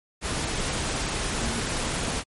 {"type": "tone in noise", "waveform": "sine", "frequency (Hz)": 231.1, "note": "A#3", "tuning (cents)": -15, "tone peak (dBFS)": -32, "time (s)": [1.4, 1.64], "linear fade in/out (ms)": 50, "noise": "pink", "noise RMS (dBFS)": -28, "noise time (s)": [0.21, 2.24], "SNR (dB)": -7, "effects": ["MP3 48 kbps"]}